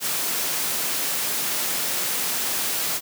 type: high-pass noise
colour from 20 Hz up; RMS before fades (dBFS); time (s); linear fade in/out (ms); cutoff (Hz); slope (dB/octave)
white; -25; 0-3.01; 50; 130; 24
effects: none